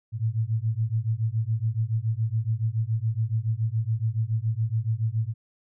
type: beating tone pair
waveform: sine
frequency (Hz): 108.2 / 115.3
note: A2 / A#2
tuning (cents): -29 / -19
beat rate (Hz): 7.1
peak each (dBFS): -26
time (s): 0.12-5.34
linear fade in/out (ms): 50
effects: none